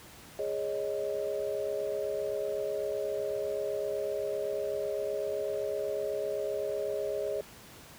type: chord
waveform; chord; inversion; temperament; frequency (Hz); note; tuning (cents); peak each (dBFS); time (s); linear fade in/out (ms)
sine; Ab suspended fourth; none; equal; 415.3 / 554.4 / 622.3; Ab4 / Db5 / Eb5; 0 / 0 / 0; -34 / -35 / -35; 0.39-7.41; 2
effects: pink hiss -51 dBFS RMS until 7.98 s + high-pass 60 Hz 12 dB/octave